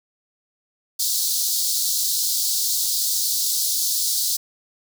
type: high-pass noise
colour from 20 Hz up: pink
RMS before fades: -22 dBFS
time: 0.99-4.37 s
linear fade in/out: 10 ms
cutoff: 4000 Hz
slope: 48 dB/octave
effects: none